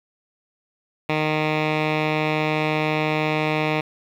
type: tone with low-pass filter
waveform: 10% pulse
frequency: 154.2 Hz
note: D#3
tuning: 15 cents flat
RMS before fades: -22 dBFS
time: 1.09-3.81 s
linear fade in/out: 5 ms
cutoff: 2800 Hz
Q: 2.4
effects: 8-bit